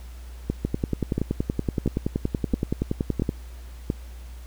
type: two click trains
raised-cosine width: 3 ms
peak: -10 / -10 dBFS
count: 6 / 29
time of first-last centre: 0.5-3.901 / 0.65-3.292 s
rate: 1.47 / 10.6 Hz
effects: added 60 Hz sine -37 dBFS peak until 4.46 s + pink hiss -52 dBFS RMS until 4.46 s